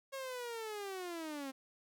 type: linear sweep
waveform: sawtooth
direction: down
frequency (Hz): 548 to 261.6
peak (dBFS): -37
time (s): 0.12-1.52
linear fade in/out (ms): 20
effects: none